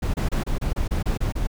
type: noise bursts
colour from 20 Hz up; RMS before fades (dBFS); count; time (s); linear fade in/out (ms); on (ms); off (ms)
brown; -23; 10; 0.02-1.472; 10; 120; 28
effects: none